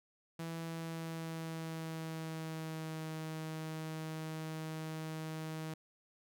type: tone with pitch glide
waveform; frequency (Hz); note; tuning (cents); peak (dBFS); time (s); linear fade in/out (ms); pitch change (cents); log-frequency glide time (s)
sawtooth; 164.81 to 158.28; E3 to D#3; 0 to +30; -36; 0.39-5.74; 5; -70; 0.59-3.09
effects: none